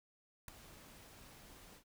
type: noise with ADSR envelope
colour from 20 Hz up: pink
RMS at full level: -42 dBFS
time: 0.48-1.84 s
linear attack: 3 ms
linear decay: 4 ms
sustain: -16 dB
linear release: 87 ms
effects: none